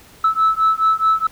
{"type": "beating tone pair", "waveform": "sine", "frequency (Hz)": [1305, 1309.7], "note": ["E6", "E6"], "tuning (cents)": [-18, -12], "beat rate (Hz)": 4.7, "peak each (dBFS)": -15, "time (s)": [0.24, 1.27], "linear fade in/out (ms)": 5, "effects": ["tanh soft clip ceiling -8 dBFS", "pink hiss -46 dBFS RMS until 1.31 s"]}